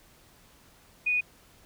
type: tone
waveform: sine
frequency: 2472 Hz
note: D#7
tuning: 12 cents flat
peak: -23 dBFS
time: 1.06-1.21 s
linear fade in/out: 10 ms
effects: pink hiss -58 dBFS RMS until 1.65 s